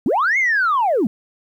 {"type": "linear two-way sweep", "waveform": "sine", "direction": "up then down", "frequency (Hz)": [185, 2193, 185], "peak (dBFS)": -13, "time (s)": [0.06, 1.07], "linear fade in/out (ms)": 2, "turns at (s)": 0.38, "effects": ["tanh soft clip ceiling -11 dBFS", "9-bit"]}